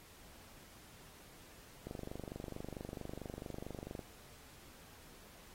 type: click train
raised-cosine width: 2 ms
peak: -30 dBFS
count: 53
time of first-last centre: 1.87-3.992 s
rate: 24.5 Hz
effects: pink hiss -59 dBFS RMS until 5.54 s + AAC 48 kbps